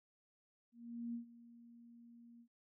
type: tone with ADSR envelope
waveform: sine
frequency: 235.2 Hz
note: A#3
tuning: 16 cents sharp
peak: -39 dBFS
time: 0.72-2.48 s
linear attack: 420 ms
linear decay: 110 ms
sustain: -18 dB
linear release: 75 ms
effects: none